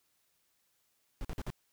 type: noise bursts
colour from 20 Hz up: brown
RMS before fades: -37 dBFS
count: 4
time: 1.21-1.502 s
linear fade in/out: 0 ms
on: 37 ms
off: 48 ms
effects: white hiss -75 dBFS RMS until 1.72 s